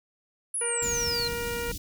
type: exponential sweep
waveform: sine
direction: down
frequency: 10880 to 4051 Hz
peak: -27 dBFS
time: 0.54-1.28 s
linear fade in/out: 5 ms
type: harmonic tone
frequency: 473.1 Hz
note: A#4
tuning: 26 cents sharp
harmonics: 1 / 2 / 3 / 4 / 5 / 6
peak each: -32 / -40 / -38 / -41 / -40 / -43 dBFS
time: 0.61-1.72 s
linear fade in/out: 5 ms
type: band-stop noise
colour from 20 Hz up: pink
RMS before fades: -36 dBFS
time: 0.82-1.78 s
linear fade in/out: 5 ms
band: 290 to 3800 Hz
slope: 24 dB/octave
effects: none